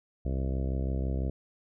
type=harmonic tone; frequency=66 Hz; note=C2; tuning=16 cents sharp; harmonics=1 / 2 / 3 / 4 / 5 / 6 / 7 / 8 / 9 / 10; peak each=-29 / -35 / -39 / -41 / -43 / -45 / -46 / -47 / -48 / -49 dBFS; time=0.25-1.3 s; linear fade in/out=5 ms; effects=none